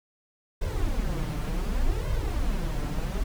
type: noise with flanger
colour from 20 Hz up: brown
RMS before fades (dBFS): -27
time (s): 0.61-3.24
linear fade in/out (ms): 10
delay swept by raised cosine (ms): 1.9 to 6.8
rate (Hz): 0.67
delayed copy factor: +0.75
effects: none